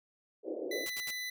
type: band-pass noise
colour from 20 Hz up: pink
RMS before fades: -38 dBFS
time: 0.43-0.87 s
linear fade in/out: 50 ms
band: 310 to 570 Hz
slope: 48 dB/octave
type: tone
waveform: 25% pulse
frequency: 1998 Hz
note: B6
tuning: 20 cents sharp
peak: -33 dBFS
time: 0.71-1.3 s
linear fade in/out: 5 ms
type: noise bursts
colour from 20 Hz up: white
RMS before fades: -42 dBFS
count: 3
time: 0.86-1.108 s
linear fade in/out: 2 ms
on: 38 ms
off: 67 ms
effects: none